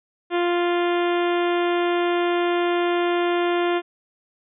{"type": "harmonic tone", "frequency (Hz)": 349.2, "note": "F4", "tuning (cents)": 0, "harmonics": [1, 2, 3, 4, 5, 6, 7, 8, 9, 10], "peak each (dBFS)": [-20, -26, -30, -32, -34, -36, -37, -38, -39, -40], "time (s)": [0.3, 3.82], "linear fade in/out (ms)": 50, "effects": []}